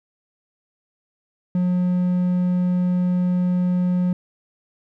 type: tone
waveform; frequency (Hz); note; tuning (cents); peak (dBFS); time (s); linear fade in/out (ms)
triangle; 180; F#3; -47; -15; 1.55-4.13; 2
effects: none